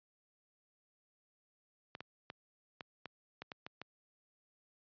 clicks, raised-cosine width 0.3 ms, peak -28 dBFS, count 9, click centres 1.951 / 2.006 / 2.301 / 2.808 / 3.057 / 3.42 / 3.518 / 3.665 / 3.816 s, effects high-pass 100 Hz 12 dB/octave + resampled to 11025 Hz

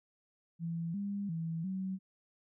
sine tone with pitch steps, 167 / 201 / 164 / 189.2 Hz, E3 / G3 / E3 / F#3, +23 / +44 / -9 / +39 cents, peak -34 dBFS, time 0.59-1.99 s, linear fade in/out 50 ms, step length 350 ms, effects none

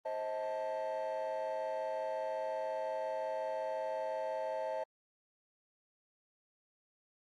triangle chord, A diminished, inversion first, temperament just, 528 / 633.6 / 880 Hz, C5 / Eb5 / A5, +16 / +31 / 0 cents, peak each -37 / -35 / -38 dBFS, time 0.05-4.84 s, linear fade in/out 10 ms, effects tanh soft clip ceiling -29 dBFS + Opus 32 kbps

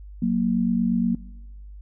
sine tone pair together, 184.57 / 233.1 Hz, F#3 / A#3, -4 / 0 cents, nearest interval major third, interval 404 cents, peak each -23 / -21 dBFS, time 0.22-1.15 s, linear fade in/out 5 ms, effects noise-tail reverb RT60 1.0 s tail -21 dB re dry + added 50 Hz sine -38 dBFS peak until 1.81 s

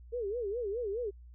sine tone with vibrato, 439.9 Hz, A4, in tune, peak -32 dBFS, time 0.12-1.11 s, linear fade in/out 20 ms, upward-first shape sine, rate 4.8 Hz, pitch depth 210 cents each way, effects added 60 Hz sine -49 dBFS peak until 1.34 s

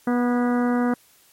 harmonic tone with a mistuned harmonic, 244 Hz, B3, 21 cents flat, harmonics 1 / 2 / 3 / 4 / 5 / 6 / 7 / 8, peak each -19 / -27 / -30 / -34 / -33 / -35 / -39 / -41 dBFS, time 0.07-0.94 s, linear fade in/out 5 ms, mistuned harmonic 7, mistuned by -51 cents, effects white hiss -56 dBFS RMS until 1.32 s + MP3 64 kbps

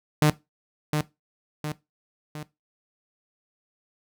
sawtooth tone with echo, 151.2 Hz, D#3, 49 cents flat, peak -12 dBFS, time 0.22-0.3 s, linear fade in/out 2 ms, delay 710 ms, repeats 3, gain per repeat -6 dB, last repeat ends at 2.43 s, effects noise-tail reverb RT60 0.2 s tail -17 dB re dry

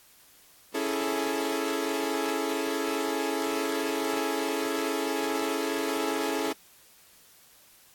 sawtooth chord, A major seventh, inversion first, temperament equal, 277.2 / 329.6 / 415.3 / 440 Hz, C#4 / E4 / G#4 / A4, 0 / 0 / 0 / 0 cents, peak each -29 dBFS, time 0.74-6.53 s, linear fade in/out 10 ms, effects white hiss -57 dBFS RMS until 7.94 s + AAC 64 kbps

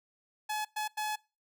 sawtooth tone bursts at uneven times, 852 Hz, G#5, 44 cents sharp, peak -28 dBFS, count 3, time 0.49-0.65 / 0.76-0.88 / 0.97-1.16 s, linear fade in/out 10 ms, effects noise-tail reverb RT60 0.3 s tail -24 dB re dry

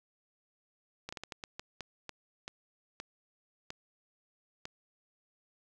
slowing click train, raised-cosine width 0.2 ms, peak -23 dBFS, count 13, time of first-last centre 1.09-4.654 s, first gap 35 ms, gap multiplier 1.35, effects none

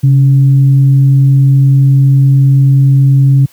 sine tone with frequency modulation, 135.2 Hz, C#3, 43 cents flat, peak -3 dBFS, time 0.03-3.46 s, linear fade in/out 10 ms, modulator 151 Hz, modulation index 0.26, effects white hiss -45 dBFS RMS until 3.52 s + high-pass 60 Hz 12 dB/octave

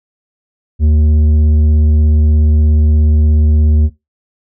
sine tone with tanh clipping, 76.4 Hz, D#2, 31 cents flat, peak -8 dBFS, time 0.79-3.9 s, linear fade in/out 50 ms, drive 8 dB, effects noise-tail reverb RT60 0.2 s tail -18 dB re dry

